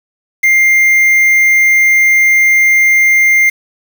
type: tone with quantisation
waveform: triangle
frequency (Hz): 2100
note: C7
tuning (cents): +6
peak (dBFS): -4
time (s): 0.43-3.5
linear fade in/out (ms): 10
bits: 4
effects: none